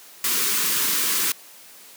white band-stop noise, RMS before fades -22 dBFS, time 0.24-1.32 s, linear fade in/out 2 ms, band 480 to 960 Hz, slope 48 dB/octave, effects white hiss -46 dBFS RMS until 1.96 s + high-pass 200 Hz 12 dB/octave

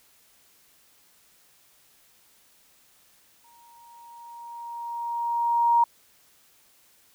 sine tone with exponential growth, 940 Hz, A#5, 14 cents sharp, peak -15 dBFS, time 3.44-5.84 s, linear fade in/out 5 ms, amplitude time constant 520 ms, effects white hiss -60 dBFS RMS until 7.14 s

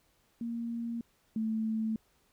sine tone pair in turn, 233.1 / 220.5 Hz, A#3 / A3, 0 / +4 cents, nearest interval minor second, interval 96 cents, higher first, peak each -33 / -29 dBFS, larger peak second, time 0.41-1.01 / 1.36-1.96 s, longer neither, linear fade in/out 2 ms, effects pink hiss -70 dBFS RMS until 2.32 s

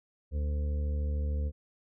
harmonic tone, 73.42 Hz, D2, in tune, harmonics 1 / 2 / 3 / 4 / 6 / 7, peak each -28 / -45 / -45 / -52 / -49 / -47 dBFS, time 0.31-1.52 s, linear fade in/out 50 ms, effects none

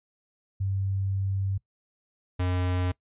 sine / square tone pair in turn, 97.1 / 90.41 Hz, G2 / F#2, -16 / -40 cents, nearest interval minor second, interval 124 cents, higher first, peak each -25 dBFS, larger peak neither, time 0.6-1.58 / 2.39-2.92 s, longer first, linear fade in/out 10 ms, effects noise-tail reverb RT60 0.1 s tail -21 dB re dry + resampled to 8000 Hz

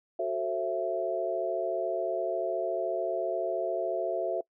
sine chord, F# half-diminished seventh, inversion none, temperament just, 370 / 444 / 532.8 / 666 Hz, F#4 / A4 / C5 / E5, 0 / +16 / +31 / +18 cents, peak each -34 / -36 / -35 / -30 dBFS, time 0.19-4.41 s, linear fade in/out 5 ms, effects noise-tail reverb RT60 0.1 s tail -23 dB re dry

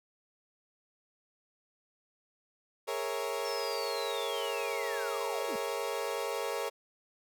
30% pulse chord, A# half-diminished seventh, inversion third, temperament equal, 415.3 / 466.2 / 554.4 / 659.3 Hz, G#4 / A#4 / C#5 / E5, 0 / 0 / 0 / 0 cents, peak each -36 / -34 / -35 / -40 dBFS, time 2.87-6.7 s, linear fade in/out 20 ms
sine linear sweep, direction down, 5440 to 190 Hz, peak -40 dBFS, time 3.45-5.56 s, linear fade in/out 2 ms
effects none

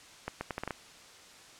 accelerating click train, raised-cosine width 0.5 ms, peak -19 dBFS, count 7, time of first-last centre 0.28-0.707 s, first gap 130 ms, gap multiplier 0.75, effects white hiss -53 dBFS RMS until 1.59 s + low-pass 7000 Hz 12 dB/octave

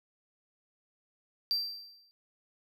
triangle tone with exponential decay, 4699 Hz, D8, in tune, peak -24 dBFS, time 1.51-2.11 s, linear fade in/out 0 ms, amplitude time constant 130 ms, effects none

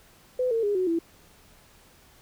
sine tone with pitch steps, 505 / 455.1 / 410.2 / 369.7 / 333.2 Hz, B4 / A#4 / G#4 / F#4 / E4, +39 / -42 / -21 / -1 / +19 cents, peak -22 dBFS, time 0.39-0.99 s, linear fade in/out 5 ms, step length 120 ms, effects pink hiss -56 dBFS RMS until 2.21 s

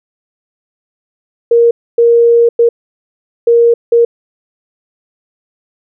sine tone bursts at uneven times, 468.8 Hz, A#4, 10 cents sharp, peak -4 dBFS, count 5, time 1.51-1.71 / 1.98-2.49 / 2.59-2.69 / 3.47-3.74 / 3.92-4.05 s, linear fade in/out 5 ms, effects none

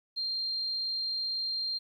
sine tone, 4186 Hz, C8, in tune, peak -30 dBFS, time 0.16-1.79 s, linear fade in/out 20 ms, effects 11-bit

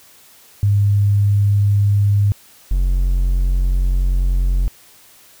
sine / triangle tone pair in turn, 101.5 / 45.21 Hz, G#2 / F#1, -39 / -39 cents, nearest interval octave + major second, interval 1400 cents, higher first, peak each -11 dBFS, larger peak neither, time 0.63-2.32 / 2.71-4.68 s, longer second, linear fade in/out 0 ms, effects white hiss -47 dBFS RMS until 5.4 s

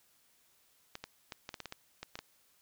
clicks, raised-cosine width 0.2 ms, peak -24 dBFS, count 11, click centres 0.954 / 1.04 / 1.322 / 1.491 / 1.542 / 1.603 / 1.657 / 1.724 / 2.03 / 2.155 / 2.19 s, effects white hiss -69 dBFS RMS until 2.61 s

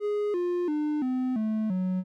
triangle tone with pitch steps, 415.3 / 353.3 / 300.5 / 255.6 / 217.5 / 185 Hz, G#4 / F4 / D4 / C4 / A3 / F#3, 0 / +20 / +40 / -40 / -20 / 0 cents, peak -23 dBFS, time 0-2.04 s, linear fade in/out 50 ms, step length 340 ms, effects none

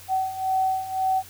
sine beating tone pair, 757 / 758.9 Hz, F#5 / F#5, +39 / +44 cents, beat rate 1.9 Hz, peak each -27 / -23 dBFS, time 0.08-1.23 s, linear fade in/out 50 ms, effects added 93 Hz sine -50 dBFS peak until 1.29 s + white hiss -46 dBFS RMS until 1.29 s

